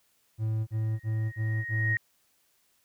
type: tone bursts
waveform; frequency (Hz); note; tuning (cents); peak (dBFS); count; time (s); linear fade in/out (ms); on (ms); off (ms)
triangle; 110; A2; 0; -24; 5; 0.38-1.974; 50; 290; 36
type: tone with exponential growth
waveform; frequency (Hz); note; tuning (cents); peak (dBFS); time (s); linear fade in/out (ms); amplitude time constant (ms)
sine; 1872; A#6; +7; -24; 0.72-1.97; 1; 270
effects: white hiss -69 dBFS RMS until 2.84 s